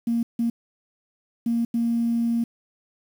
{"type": "tone bursts at uneven times", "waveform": "sine", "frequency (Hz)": 233.1, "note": "A#3", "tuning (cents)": 0, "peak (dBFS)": -19, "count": 4, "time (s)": [[0.07, 0.23], [0.39, 0.5], [1.46, 1.65], [1.74, 2.44]], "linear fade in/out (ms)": 5, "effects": ["tanh soft clip ceiling -15 dBFS", "8-bit"]}